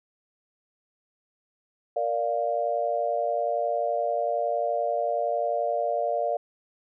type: chord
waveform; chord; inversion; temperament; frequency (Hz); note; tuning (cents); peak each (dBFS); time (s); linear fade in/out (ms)
sine; Bb major; none; equal; 466.2 / 587.3 / 698.5; Bb4 / D5 / F5; 0 / 0 / 0; -31 / -27 / -27; 1.96-6.37; 5
effects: none